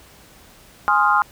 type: chord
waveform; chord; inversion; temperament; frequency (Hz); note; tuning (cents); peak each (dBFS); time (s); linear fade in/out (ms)
sine; F minor seventh; first; equal; 830.6 / 1046.5 / 1244.5 / 1396.9; Ab5 / C6 / Eb6 / F6; 0 / 0 / 0 / 0; -19; 0.88-1.22; 0
effects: pink hiss -48 dBFS RMS until 1.31 s